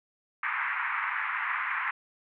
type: band-pass noise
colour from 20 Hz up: white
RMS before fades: -31 dBFS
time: 0.43-1.91 s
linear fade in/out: 2 ms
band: 950 to 2200 Hz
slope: 48 dB/octave
effects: none